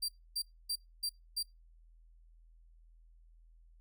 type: tone bursts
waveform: sawtooth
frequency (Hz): 4713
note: D8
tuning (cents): +5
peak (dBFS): -30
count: 5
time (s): 0.02-1.43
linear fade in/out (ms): 10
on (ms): 66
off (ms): 270
effects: noise-tail reverb RT60 0.2 s tail -25 dB re dry + added 41 Hz sine -58 dBFS peak until 3.8 s